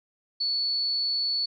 sine tone, 4435 Hz, C#8, in tune, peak -24 dBFS, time 0.4-1.46 s, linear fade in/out 10 ms, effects none

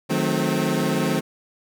25% pulse tone cluster, 153.1 / 180.5 / 215.5 / 260.5 Hz, D#3 / F#3 / A3 / C4, -28 / -43 / -36 / -7 cents, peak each -22 dBFS, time 0.09-1.21 s, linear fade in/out 20 ms, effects none

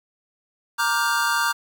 square chord, G minor seventh, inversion first, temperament equal with one note detuned, 932.3 / 1174.7 / 1417.2 / 1568 Hz, Bb5 / D6 / F6 / G6, 0 / 0 / +25 / 0 cents, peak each -26 dBFS, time 0.78-1.53 s, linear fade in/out 20 ms, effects 8-bit

